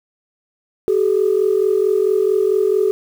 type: tone pair together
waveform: sine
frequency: 382.6 / 427.1 Hz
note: G4 / G#4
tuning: -42 / +48 cents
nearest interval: major second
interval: 190 cents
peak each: -15 dBFS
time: 0.88-2.91 s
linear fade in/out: 0 ms
effects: tanh soft clip ceiling -6 dBFS + 7-bit